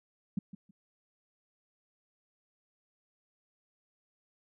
sine tone with echo, 194.6 Hz, G3, 12 cents flat, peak -27 dBFS, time 0.37-0.39 s, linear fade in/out 5 ms, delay 160 ms, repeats 2, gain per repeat -14 dB, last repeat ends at 0.71 s, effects none

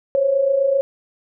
sine tone pair together, 523.3 / 551.1 Hz, C5 / C#5, 0 / -10 cents, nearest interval minor second, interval 90 cents, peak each -22 / -15 dBFS, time 0.15-0.81 s, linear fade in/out 0 ms, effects none

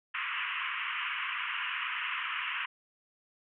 white band-pass noise, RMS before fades -35 dBFS, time 0.14-2.66 s, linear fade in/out 10 ms, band 990 to 3000 Hz, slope 96 dB/octave, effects none

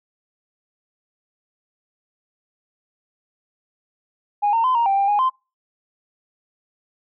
sine tone with pitch steps, 823 / 914 / 1023 / 935 / 786 / 794 / 825 / 1038 Hz, G#5 / A#5 / C6 / A#5 / G5 / G5 / G#5 / C6, -16 / -34 / -39 / +5 / +4 / +22 / -12 / -14 cents, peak -14 dBFS, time 4.42-5.3 s, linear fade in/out 20 ms, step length 110 ms, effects noise-tail reverb RT60 0.3 s tail -26 dB re dry + tanh soft clip ceiling -12 dBFS

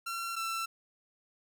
sawtooth tone pair in turn, 1362 / 1340.1 Hz, F6 / E6, -44 / +28 cents, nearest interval unison, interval 28 cents, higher first, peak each -31 / -29 dBFS, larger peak second, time 0.06-0.36 / 0.36-0.66 s, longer neither, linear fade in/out 10 ms, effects none

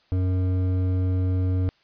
sine tone with hard clipping, 92.4 Hz, F#2, 2 cents flat, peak -22 dBFS, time 0.12-1.69 s, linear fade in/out 0 ms, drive 10 dB, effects white hiss -62 dBFS RMS until 1.83 s + resampled to 11025 Hz

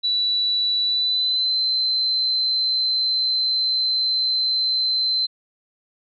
sine tone with pitch glide, 3947 to 4081 Hz, B7 to C8, -2 to -44 cents, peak -18 dBFS, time 0.03-5.27 s, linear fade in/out 20 ms, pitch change +58 cents, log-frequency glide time 0.84-1.58 s, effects none

